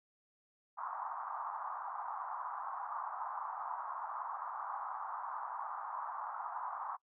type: band-pass noise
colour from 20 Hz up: white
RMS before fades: -42 dBFS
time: 0.77-6.97 s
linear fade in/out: 20 ms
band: 800 to 1200 Hz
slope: 48 dB/octave
effects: noise-tail reverb RT60 0.1 s tail -24 dB re dry